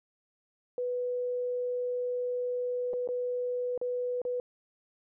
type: tone with dropouts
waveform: sine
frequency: 493.9 Hz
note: B4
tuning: in tune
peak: -29 dBFS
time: 0.78-4.4 s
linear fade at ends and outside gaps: 1 ms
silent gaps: 2.933-2.937 / 3.075-3.088 / 3.777-3.814 / 4.217-4.251 s
effects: none